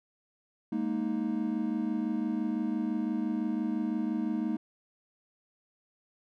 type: chord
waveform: triangle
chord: Ab suspended second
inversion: none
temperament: just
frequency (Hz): 207.7 / 233.6 / 311.5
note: Ab3 / Bb3 / Eb4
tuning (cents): 0 / +4 / +2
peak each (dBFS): -32 / -30 / -31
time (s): 0.72-4.57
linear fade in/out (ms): 5
effects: none